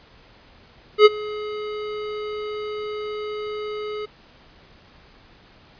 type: tone with ADSR envelope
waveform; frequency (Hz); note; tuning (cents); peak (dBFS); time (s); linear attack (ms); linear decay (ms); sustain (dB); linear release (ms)
square; 422.6; G#4; +30; -6; 0.98-4.06; 75; 28; -22; 12
effects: pink hiss -51 dBFS RMS until 5.79 s + resampled to 11025 Hz